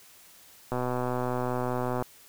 click train, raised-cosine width 1 ms, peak -16 dBFS, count 164, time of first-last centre 0.72-2.024 s, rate 125 Hz, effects white hiss -54 dBFS RMS until 2.28 s

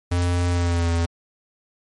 square tone with pitch glide, 88 to 84.46 Hz, F2 to E2, +14 to +43 cents, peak -19 dBFS, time 0.11-1.06 s, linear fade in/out 10 ms, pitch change -71 cents, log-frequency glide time 0.5-0.9 s
blue noise with exponential decay, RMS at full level -31 dBFS, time 0.22-0.33 s, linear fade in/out 1 ms, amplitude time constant 22 ms
effects MP3 48 kbps

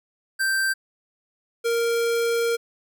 square tone pair in turn, 1566 / 465.6 Hz, G6 / A#4, -2 / -2 cents, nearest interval octave + major sixth, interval 2100 cents, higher first, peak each -21 dBFS, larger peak neither, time 0.39-0.74 / 1.64-2.57 s, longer second, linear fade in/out 20 ms, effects none

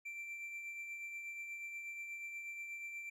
triangle tone with tremolo, 2349 Hz, D7, in tune, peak -40 dBFS, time 0.05-3.1 s, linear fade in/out 10 ms, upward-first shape triangle, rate 8.3 Hz, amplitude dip 40%, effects none

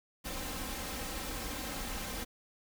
pink noise with comb filter, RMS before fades -39 dBFS, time 0.24-2.25 s, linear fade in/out 20 ms, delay 3.8 ms, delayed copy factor +0.6, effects none

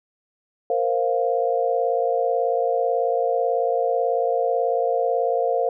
sine chord, Bb suspended second, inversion none, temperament just, 466.2 / 524.4 / 699.2 Hz, Bb4 / C5 / F5, 0 / +4 / +2 cents, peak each -23 dBFS, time 0.7-5.69 s, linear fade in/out 2 ms, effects none

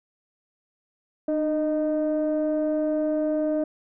sine tone pair together, 303 / 617.7 Hz, D#4 / D#5, -46 / -13 cents, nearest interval octave, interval 1233 cents, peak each -23 dBFS, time 1.28-3.64 s, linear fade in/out 5 ms, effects tanh soft clip ceiling -17 dBFS

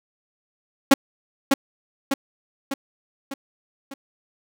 sawtooth tone with echo, 274.1 Hz, C#4, 19 cents flat, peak -5 dBFS, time 0.91-0.94 s, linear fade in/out 5 ms, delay 600 ms, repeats 5, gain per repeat -5 dB, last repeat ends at 3.94 s, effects none

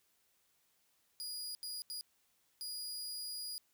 sawtooth tone bursts at uneven times, 4890 Hz, D#8, 31 cents flat, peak -38 dBFS, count 4, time 1.2-1.55 / 1.63-1.82 / 1.9-2.01 / 2.61-3.58 s, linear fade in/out 0 ms, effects white hiss -75 dBFS RMS until 3.73 s

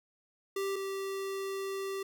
square tone pair in turn, 392 / 389.5 Hz, G4 / G4, 0 / -11 cents, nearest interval unison, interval 11 cents, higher first, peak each -32 / -35 dBFS, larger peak first, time 0.56-0.76 / 0.76-2.03 s, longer second, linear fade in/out 5 ms, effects none

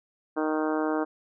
harmonic tone, 155.3 Hz, D#3, 3 cents flat, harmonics 2 / 3 / 4 / 5 / 6 / 7 / 8 / 9 / 10, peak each -27 / -31 / -33 / -35 / -37 / -38 / -39 / -40 / -41 dBFS, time 0.36-1.05 s, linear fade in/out 20 ms, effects none

